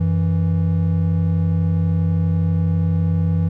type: tone pair together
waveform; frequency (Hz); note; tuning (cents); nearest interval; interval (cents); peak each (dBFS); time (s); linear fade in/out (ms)
triangle; 92.5 / 164.81; F#2 / E3; 0 / 0; minor seventh; 1000; -16; 0-3.49; 10
effects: none